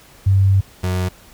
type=tone pair in turn; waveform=sine / 35% pulse; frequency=97 / 91.56 Hz; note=G2 / F#2; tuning=-18 / -18 cents; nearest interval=minor second; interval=100 cents; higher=first; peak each=-10 / -16 dBFS; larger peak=first; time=0.26-0.61 / 0.83-1.09 s; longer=first; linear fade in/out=10 ms; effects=pink hiss -46 dBFS RMS until 1.33 s